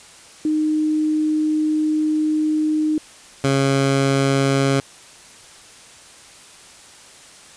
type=tone pair in turn; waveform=sine / 15% pulse; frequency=308 / 136.93 Hz; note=D#4 / C#3; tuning=-17 / -21 cents; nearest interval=octave + major second; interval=1404 cents; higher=first; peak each=-16 / -9 dBFS; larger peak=second; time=0.45-2.98 / 3.44-4.8 s; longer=first; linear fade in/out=2 ms; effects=white hiss -44 dBFS RMS until 7.56 s + resampled to 22050 Hz